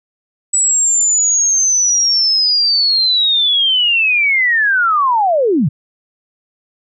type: linear sweep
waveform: sine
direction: down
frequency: 7902 to 116 Hz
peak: -10 dBFS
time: 0.53-5.69 s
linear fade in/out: 10 ms
effects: none